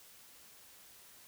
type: silence
effects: white hiss -58 dBFS RMS until 1.27 s